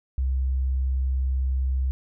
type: tone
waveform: sine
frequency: 65.41 Hz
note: C2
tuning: in tune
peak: -21 dBFS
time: 0.18-1.91 s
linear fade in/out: 0 ms
effects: none